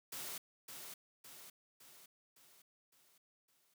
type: noise with echo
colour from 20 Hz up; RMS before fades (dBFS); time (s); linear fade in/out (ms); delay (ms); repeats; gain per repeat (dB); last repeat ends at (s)
white; -45; 0.12-0.38; 5; 560; 6; -5; 3.74
effects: high-pass 100 Hz 12 dB/octave